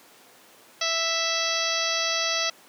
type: harmonic tone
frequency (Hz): 659.3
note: E5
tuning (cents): 0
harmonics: 1 / 2 / 3 / 4 / 5 / 6 / 7 / 8 / 9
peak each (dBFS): -32 / -32 / -32 / -32 / -32 / -32 / -32 / -32 / -32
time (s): 0.81-2.5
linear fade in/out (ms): 5
effects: pink hiss -52 dBFS RMS until 2.68 s + high-pass 300 Hz 12 dB/octave